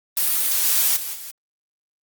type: noise with level steps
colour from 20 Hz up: blue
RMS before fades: -20 / -18 / -29 / -35 dBFS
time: 0.17-1.31 s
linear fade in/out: 2 ms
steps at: 0.64 / 0.96 / 1.14 s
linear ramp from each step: 10 ms
effects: Opus 32 kbps